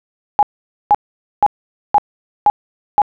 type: tone bursts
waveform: sine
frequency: 829 Hz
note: G#5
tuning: 3 cents flat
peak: -6 dBFS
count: 6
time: 0.39-3.018 s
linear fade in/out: 0 ms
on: 38 ms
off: 480 ms
effects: none